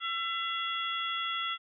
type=harmonic tone with a mistuned harmonic; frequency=672 Hz; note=E5; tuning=33 cents sharp; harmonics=2 / 3 / 4 / 5; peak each=-34 / -39 / -40 / -35 dBFS; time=0-1.58 s; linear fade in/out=50 ms; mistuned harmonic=4; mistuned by=+47 cents; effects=none